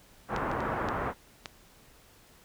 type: low-pass noise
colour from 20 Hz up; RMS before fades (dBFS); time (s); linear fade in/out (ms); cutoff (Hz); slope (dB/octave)
white; -32; 0.28-1.14; 50; 1400; 24
type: clicks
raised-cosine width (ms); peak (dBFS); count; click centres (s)
0.2; -19 / -26 / -26 / -20 / -19; 5; 0.363 / 0.515 / 0.605 / 0.887 / 1.458
effects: pink hiss -58 dBFS RMS until 2.44 s